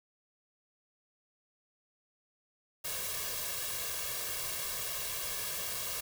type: noise with comb filter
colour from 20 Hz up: white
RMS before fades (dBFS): -37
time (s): 2.84-6.01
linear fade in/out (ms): 10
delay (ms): 1.8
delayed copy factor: +0.8
effects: none